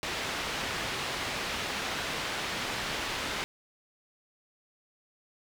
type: low-pass noise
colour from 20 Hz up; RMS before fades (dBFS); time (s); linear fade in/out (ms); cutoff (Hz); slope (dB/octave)
white; -34; 0.03-3.44; 0; 3300; 12
effects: none